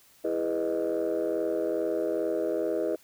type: chord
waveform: sine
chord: E major seventh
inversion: none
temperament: just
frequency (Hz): 329.6 / 412 / 494.4 / 618.1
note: E4 / G#4 / B4 / D#5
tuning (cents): 0 / -14 / +2 / -12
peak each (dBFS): -30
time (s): 0.24-2.96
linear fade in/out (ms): 10
effects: tanh soft clip ceiling -20 dBFS + white hiss -59 dBFS RMS until 3.03 s